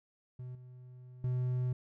triangle tone with level steps, 125.7 Hz, B2, 31 cents sharp, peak -39 / -47 / -28 dBFS, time 0.39-1.73 s, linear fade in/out 5 ms, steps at 0.55 / 1.24 s, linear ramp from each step 2 ms, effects none

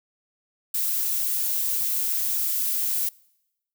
violet noise, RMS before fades -25 dBFS, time 0.74-3.09 s, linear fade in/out 5 ms, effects noise-tail reverb RT60 0.9 s tail -25 dB re dry

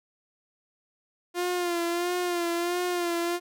sawtooth tone with vibrato, 349.2 Hz, F4, in tune, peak -22 dBFS, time 1.34-3.4 s, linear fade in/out 50 ms, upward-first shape sine, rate 1.5 Hz, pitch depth 45 cents each way, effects none

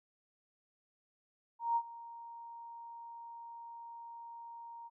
sine tone with ADSR envelope, 932.3 Hz, A#5, in tune, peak -27 dBFS, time 1.59-4.9 s, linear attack 170 ms, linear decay 61 ms, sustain -19 dB, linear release 35 ms, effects none

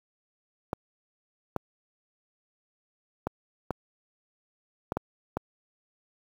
clicks, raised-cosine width 1 ms, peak -14 dBFS, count 7, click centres 0.731 / 1.563 / 3.27 / 3.707 / 4.921 / 4.97 / 5.37 s, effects high-pass 60 Hz 12 dB/octave + 8-bit

